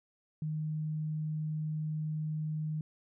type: tone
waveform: sine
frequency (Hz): 154.6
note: D#3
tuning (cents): -11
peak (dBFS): -32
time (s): 0.42-2.81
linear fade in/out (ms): 2
effects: none